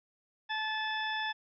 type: harmonic tone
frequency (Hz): 869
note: A5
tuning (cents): -22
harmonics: 1 / 2 / 3 / 4 / 6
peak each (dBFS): -36 / -35 / -44 / -39 / -48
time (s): 0.49-1.33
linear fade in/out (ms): 20
effects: none